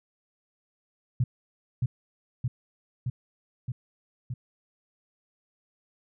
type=tone with echo; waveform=sine; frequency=123.8 Hz; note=B2; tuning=5 cents sharp; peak=-20 dBFS; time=1.2-1.24 s; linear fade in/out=5 ms; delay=620 ms; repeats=5; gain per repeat=-2 dB; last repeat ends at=4.34 s; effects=none